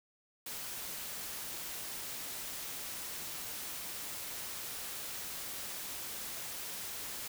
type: noise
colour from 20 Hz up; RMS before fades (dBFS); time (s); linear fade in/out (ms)
white; -42; 0.46-7.28; 5
effects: none